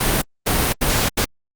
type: noise bursts at uneven times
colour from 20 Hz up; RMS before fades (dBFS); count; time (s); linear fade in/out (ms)
pink; -18; 4; 0-0.22 / 0.46-0.73 / 0.81-1.09 / 1.17-1.25; 10
effects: Opus 32 kbps